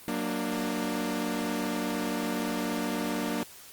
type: chord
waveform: sawtooth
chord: Gb augmented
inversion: none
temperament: equal with one note detuned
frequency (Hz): 185 / 233.1 / 297.2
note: Gb3 / Bb3 / D4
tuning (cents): 0 / 0 / +21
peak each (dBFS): -32 / -28 / -29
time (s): 0.08-3.43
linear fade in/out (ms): 0
effects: white hiss -49 dBFS RMS until 3.72 s + Opus 32 kbps